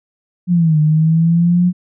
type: linear two-way sweep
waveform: sine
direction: down then up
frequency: 180.7 to 151.3 to 180.7 Hz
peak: -9 dBFS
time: 0.47-1.73 s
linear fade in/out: 50 ms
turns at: 0.79 s
effects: none

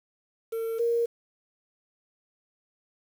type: tone pair in turn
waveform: triangle / sine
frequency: 453.5 / 468.1 Hz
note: A#4 / A#4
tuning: -48 / +7 cents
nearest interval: minor second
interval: 55 cents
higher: second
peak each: -26 / -22 dBFS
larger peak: second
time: 0.52-0.79 / 0.79-1.06 s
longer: neither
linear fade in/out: 10 ms
effects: 8-bit

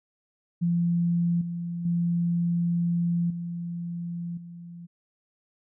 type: tone with level steps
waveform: sine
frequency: 171.7 Hz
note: F3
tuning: 29 cents flat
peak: -21 / -29 / -22 / -30 / -39 dBFS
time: 0.61-4.87 s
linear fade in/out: 20 ms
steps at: 1.41 / 1.85 / 3.3 / 4.37 s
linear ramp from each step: 5 ms
effects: none

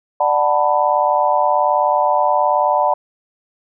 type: chord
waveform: sine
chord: B minor seventh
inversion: first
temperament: just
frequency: 592.7 / 740.8 / 889 / 987.8 Hz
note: D5 / F#5 / A5 / B5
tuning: +16 / +2 / +18 / 0 cents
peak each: -18 dBFS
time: 0.2-2.94 s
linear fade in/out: 5 ms
effects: none

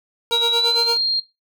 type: tone with tremolo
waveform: 25% pulse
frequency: 466.7 Hz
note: A#4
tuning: 2 cents sharp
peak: -16 dBFS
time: 0.31-0.97 s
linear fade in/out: 0 ms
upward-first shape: sine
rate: 8.8 Hz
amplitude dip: 80%
type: tone with pitch glide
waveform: sine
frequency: 3863 to 4213 Hz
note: B7 to C8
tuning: -39 to +11 cents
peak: -16 dBFS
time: 0.32-1.2 s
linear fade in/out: 5 ms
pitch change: +150 cents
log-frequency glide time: 0.5-0.93 s
effects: noise-tail reverb RT60 0.2 s tail -17 dB re dry

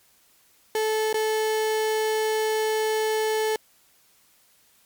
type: tone with dropouts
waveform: 35% pulse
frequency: 435.3 Hz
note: A4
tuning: 19 cents flat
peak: -20 dBFS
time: 0.75-3.56 s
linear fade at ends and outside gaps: 2 ms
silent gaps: 1.129-1.142 s
effects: white hiss -60 dBFS RMS until 4.85 s + MP3 96 kbps

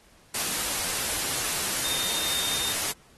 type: tone in noise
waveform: sine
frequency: 3655 Hz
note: A#7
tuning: 35 cents flat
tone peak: -31 dBFS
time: 1.84-2.72 s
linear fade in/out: 5 ms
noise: white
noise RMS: -28 dBFS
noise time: 0.34-2.92 s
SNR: -6 dB
effects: pink hiss -58 dBFS RMS until 3.17 s + AAC 32 kbps

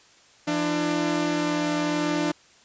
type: tone cluster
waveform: sawtooth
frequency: 169.8 / 298 / 338.8 Hz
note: F3 / D4 / E4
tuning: -48 / +25 / +48 cents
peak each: -27 / -20 / -28 dBFS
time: 0.47-2.32 s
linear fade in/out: 10 ms
effects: white hiss -55 dBFS RMS until 2.64 s + resampled to 16000 Hz

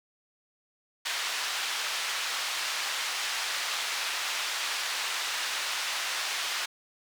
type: band-pass noise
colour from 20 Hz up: white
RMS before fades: -32 dBFS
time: 1.05-6.66 s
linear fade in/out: 10 ms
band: 950 to 4400 Hz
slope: 12 dB/octave
effects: none

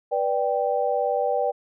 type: chord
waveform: sine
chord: G major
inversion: first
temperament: just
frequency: 490 / 588 / 784 Hz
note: B4 / D5 / G5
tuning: -14 / +2 / 0 cents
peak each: -25 dBFS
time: 0.11-1.52 s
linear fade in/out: 20 ms
effects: none

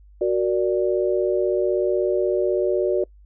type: chord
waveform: sine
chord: Gb augmented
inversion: none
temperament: equal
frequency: 370 / 466.2 / 587.3 Hz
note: Gb4 / Bb4 / D5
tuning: 0 / 0 / 0 cents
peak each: -20 / -25 / -23 dBFS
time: 0.21-3.04 s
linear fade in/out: 5 ms
effects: noise-tail reverb RT60 0.1 s tail -25 dB re dry + added 50 Hz sine -46 dBFS peak until 3.25 s

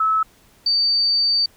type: tone pair in turn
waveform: sine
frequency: 1300 / 4603 Hz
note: E6 / D8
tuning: -24 / -36 cents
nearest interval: octave + minor seventh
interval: 2188 cents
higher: second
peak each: -15 dBFS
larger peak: neither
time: 0-0.23 / 0.66-1.46 s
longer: second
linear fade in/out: 5 ms
effects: pink hiss -54 dBFS RMS until 1.56 s

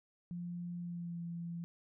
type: tone with pitch glide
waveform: sine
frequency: 174.4 to 170.12 Hz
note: F3 to F3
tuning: -2 to -45 cents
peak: -39 dBFS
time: 0.31-1.64 s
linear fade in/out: 0 ms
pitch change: -43 cents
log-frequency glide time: 0.79-1.22 s
effects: none

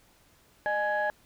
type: tone cluster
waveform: sine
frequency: 610 / 837 / 1670 Hz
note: D#5 / G#5 / G#6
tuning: -34 / +13 / +9 cents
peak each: -29 dBFS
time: 0.66-1.1 s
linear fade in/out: 0 ms
effects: tanh soft clip ceiling -19 dBFS + pink hiss -62 dBFS RMS until 1.25 s

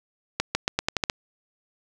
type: accelerating click train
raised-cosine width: 0.2 ms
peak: -5 dBFS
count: 8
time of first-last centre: 0.4-1.099 s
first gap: 150 ms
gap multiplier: 0.86
effects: none

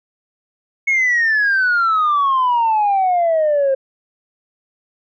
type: exponential sweep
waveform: sine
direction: down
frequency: 2200 to 529 Hz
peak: -11 dBFS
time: 0.87-3.75 s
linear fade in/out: 10 ms
effects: tanh soft clip ceiling -10 dBFS

